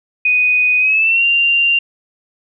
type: tone with pitch glide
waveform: sine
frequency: 2489 to 2778 Hz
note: D#7 to F7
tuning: 0 to -10 cents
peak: -10 dBFS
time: 0.25-1.79 s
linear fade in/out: 5 ms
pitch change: +190 cents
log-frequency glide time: 0.79-1.25 s
effects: none